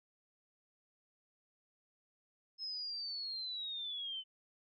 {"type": "linear sweep", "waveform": "sine", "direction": "down", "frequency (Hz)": [5200, 3027], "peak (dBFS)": -39, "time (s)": [2.58, 4.24], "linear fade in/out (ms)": 50, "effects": []}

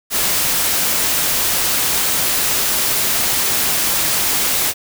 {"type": "noise", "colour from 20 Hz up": "white", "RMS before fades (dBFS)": -17, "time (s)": [0.1, 4.74], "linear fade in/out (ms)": 50, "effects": []}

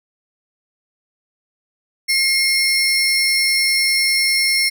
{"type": "tone pair together", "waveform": "35% pulse", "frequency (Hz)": [2145, 5405], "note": ["C7", "E8"], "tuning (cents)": [42, 42], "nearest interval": "octave + major third", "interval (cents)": 1600, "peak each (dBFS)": -15, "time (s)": [2.08, 4.7], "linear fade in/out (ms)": 20, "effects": []}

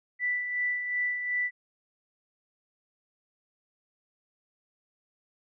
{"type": "tone with tremolo", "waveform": "sine", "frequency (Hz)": 1975.5, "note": "B6", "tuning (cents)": 0, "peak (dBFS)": -25, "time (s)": [0.19, 1.51], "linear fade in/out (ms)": 50, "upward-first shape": "sine", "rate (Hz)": 2.7, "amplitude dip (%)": 50, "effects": []}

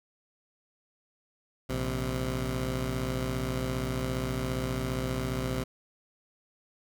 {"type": "tone pair together", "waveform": "15% pulse", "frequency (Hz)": [57.32, 129.5], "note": ["A#1", "C3"], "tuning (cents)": [-28, -17], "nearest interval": "octave + major second", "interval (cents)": 1411, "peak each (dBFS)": [-27, -25], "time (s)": [1.69, 5.64], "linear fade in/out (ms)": 10, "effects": []}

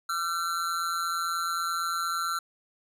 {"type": "tone with amplitude modulation", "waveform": "square", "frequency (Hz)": 1357, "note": "E6", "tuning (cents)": 50, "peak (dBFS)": -25, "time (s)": [0.09, 2.39], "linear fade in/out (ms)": 5, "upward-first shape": "sine", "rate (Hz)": 169, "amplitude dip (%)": 70, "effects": ["resampled to 32000 Hz"]}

